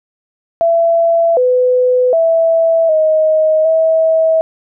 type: tone with pitch steps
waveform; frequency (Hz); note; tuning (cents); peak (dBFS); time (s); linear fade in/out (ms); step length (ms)
sine; 670 / 502 / 658 / 627 / 645; E5 / B4 / E5 / D#5 / E5; +28 / +28 / -3 / +13 / -38; -8; 0.61-4.41; 0; 760
effects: none